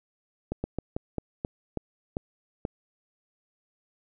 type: slowing click train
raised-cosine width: 2 ms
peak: -16 dBFS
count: 9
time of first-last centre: 0.52-2.651 s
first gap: 120 ms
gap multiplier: 1.22
effects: none